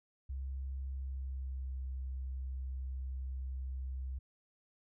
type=tone with pitch glide; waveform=sine; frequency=66.7 to 65.21 Hz; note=C2 to C2; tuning=+34 to -5 cents; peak=-37 dBFS; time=0.29-4.19 s; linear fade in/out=10 ms; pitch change=-39 cents; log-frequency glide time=0.89-1.79 s; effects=none